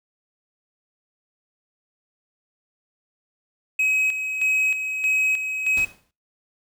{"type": "tone with tremolo", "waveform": "triangle", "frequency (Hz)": 2544, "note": "D#7", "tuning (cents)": 38, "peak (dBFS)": -16, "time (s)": [3.79, 5.85], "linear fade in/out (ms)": 5, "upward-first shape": "square", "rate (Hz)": 1.6, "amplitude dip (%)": 55}
{"type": "noise with exponential decay", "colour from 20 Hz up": "pink", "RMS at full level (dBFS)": -34, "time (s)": [5.77, 6.11], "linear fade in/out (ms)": 2, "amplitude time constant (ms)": 73}
{"effects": ["noise-tail reverb RT60 0.3 s tail -19 dB re dry"]}